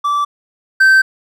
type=tone pair in turn; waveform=triangle; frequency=1162 / 1551.1 Hz; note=D6 / G6; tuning=-19 / -19 cents; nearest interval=perfect fourth; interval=500 cents; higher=second; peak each=-11 / -4 dBFS; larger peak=second; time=0.04-0.25 / 0.8-1.02 s; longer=second; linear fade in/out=10 ms; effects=none